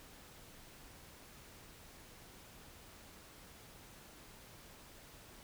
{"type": "silence", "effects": ["pink hiss -57 dBFS RMS until 5.43 s"]}